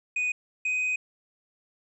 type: tone pair in turn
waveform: triangle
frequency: 2485 / 2505 Hz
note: D#7 / D#7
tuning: -3 / +11 cents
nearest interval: unison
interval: 14 cents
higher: second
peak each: -23 dBFS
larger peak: neither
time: 0.16-0.32 / 0.65-0.96 s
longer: second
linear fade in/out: 5 ms
effects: resampled to 22050 Hz